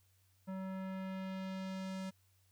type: tone with low-pass filter sweep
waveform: square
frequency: 189.6 Hz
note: F#3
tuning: 43 cents sharp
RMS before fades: -42 dBFS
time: 0.47-2.11 s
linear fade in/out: 20 ms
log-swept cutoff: 1200 to 8800 Hz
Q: 0.88
effects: added 94 Hz sine -70 dBFS peak until 2.51 s + white hiss -75 dBFS RMS until 2.51 s